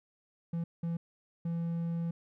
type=tone bursts at uneven times; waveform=triangle; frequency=168.1 Hz; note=E3; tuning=34 cents sharp; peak=-29 dBFS; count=3; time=0.53-0.64 / 0.83-0.97 / 1.45-2.11 s; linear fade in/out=5 ms; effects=none